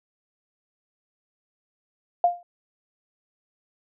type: tone with exponential decay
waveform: sine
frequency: 701 Hz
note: F5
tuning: 6 cents sharp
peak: -12 dBFS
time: 2.24-2.43 s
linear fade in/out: 2 ms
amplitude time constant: 41 ms
effects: none